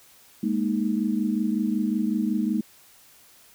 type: chord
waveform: sine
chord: Ab suspended second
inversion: none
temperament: equal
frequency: 207.7 / 233.1 / 311.1 Hz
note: Ab3 / Bb3 / Eb4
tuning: 0 / 0 / 0 cents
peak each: -25 / -26 / -28 dBFS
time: 0.43-2.61 s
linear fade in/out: 5 ms
effects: white hiss -54 dBFS RMS until 3.54 s

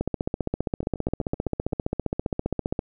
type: two click trains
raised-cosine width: 2 ms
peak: -11 / -23 dBFS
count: 43 / 8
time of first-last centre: 0.01-2.791 / 0.83-1.725 s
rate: 15.1 / 7.82 Hz
effects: none

